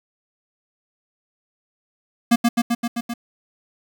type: tone with echo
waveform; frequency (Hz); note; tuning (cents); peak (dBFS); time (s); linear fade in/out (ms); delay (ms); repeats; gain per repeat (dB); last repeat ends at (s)
square; 235.6; A#3; +19; -12; 2.31-2.36; 10; 130; 6; -2; 3.14
effects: 7-bit